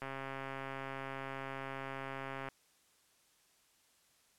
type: click train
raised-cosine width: 0.5 ms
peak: -27 dBFS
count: 334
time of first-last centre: 0.02-2.487 s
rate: 135 Hz
effects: white hiss -70 dBFS RMS until 4.38 s + low-pass 11000 Hz 12 dB/octave